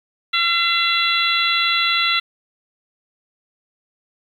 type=harmonic tone with a mistuned harmonic; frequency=681 Hz; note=F5; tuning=44 cents flat; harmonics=2 / 3 / 4 / 5 / 6; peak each=-22 / -22 / -22 / -22 / -22 dBFS; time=0.33-2.2 s; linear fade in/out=10 ms; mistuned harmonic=6; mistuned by=-45 cents; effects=8-bit